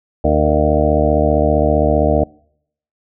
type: harmonic tone with a mistuned harmonic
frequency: 75.3 Hz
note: D2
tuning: 44 cents sharp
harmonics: 1 / 2 / 3 / 4 / 5 / 6 / 7 / 8 / 9 / 10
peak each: -17 / -22 / -21 / -20 / -29 / -19 / -29 / -17 / -20 / -25 dBFS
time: 0.24-2.24 s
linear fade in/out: 5 ms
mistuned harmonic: 6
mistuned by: +39 cents
effects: noise-tail reverb RT60 0.7 s tail -26 dB re dry